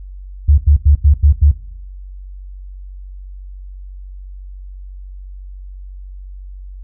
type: tone bursts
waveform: sine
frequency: 72.4 Hz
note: D2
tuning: 24 cents flat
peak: -5 dBFS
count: 6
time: 0.48-1.515 s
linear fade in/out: 10 ms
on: 100 ms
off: 87 ms
effects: noise-tail reverb RT60 0.7 s tail -17 dB re dry + added 47 Hz sine -29 dBFS peak until 6.83 s